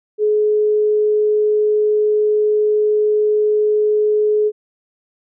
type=tone; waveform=sine; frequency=423.5 Hz; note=G#4; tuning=34 cents sharp; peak=-12 dBFS; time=0.18-4.52 s; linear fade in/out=50 ms; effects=none